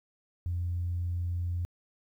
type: tone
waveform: sine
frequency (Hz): 87.31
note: F2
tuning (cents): 0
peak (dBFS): -28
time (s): 0.46-1.65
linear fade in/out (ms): 0
effects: tanh soft clip ceiling -24 dBFS + 11-bit